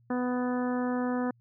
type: harmonic tone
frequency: 248.7 Hz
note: B3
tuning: 12 cents sharp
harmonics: 1 / 2 / 3 / 4 / 5 / 6 / 7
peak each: -28 / -34 / -38 / -40 / -42 / -44 / -45 dBFS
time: 0.1-1.31 s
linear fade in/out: 5 ms
effects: added 118 Hz sine -60 dBFS peak until 1.4 s